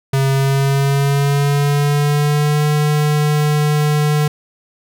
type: tone with pitch glide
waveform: square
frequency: 135.6 to 149.59 Hz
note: C#3 to D3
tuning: -38 to +32 cents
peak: -13 dBFS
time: 0.13-4.28 s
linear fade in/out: 5 ms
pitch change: +170 cents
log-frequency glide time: 0.31-2.65 s
effects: none